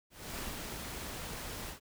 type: noise with ADSR envelope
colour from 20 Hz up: pink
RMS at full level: -40 dBFS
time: 0.1-1.8 s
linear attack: 270 ms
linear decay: 210 ms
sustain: -2 dB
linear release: 110 ms
effects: none